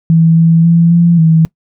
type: tone with pitch steps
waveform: sine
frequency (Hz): 163.8 / 164.9 / 168.2 / 170.8 / 161.5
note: E3 / E3 / E3 / F3 / E3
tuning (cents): -11 / +1 / +35 / -38 / -35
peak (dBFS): -4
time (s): 0.1-1.45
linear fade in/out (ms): 0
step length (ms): 270
effects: noise-tail reverb RT60 0.1 s tail -23 dB re dry